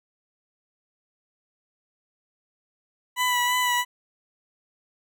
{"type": "tone with vibrato", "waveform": "20% pulse", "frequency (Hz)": 987.8, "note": "B5", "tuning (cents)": 0, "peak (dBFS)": -16, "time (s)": [3.16, 3.85], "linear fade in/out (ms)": 50, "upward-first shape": "sine", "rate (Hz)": 3, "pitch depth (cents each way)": 23, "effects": []}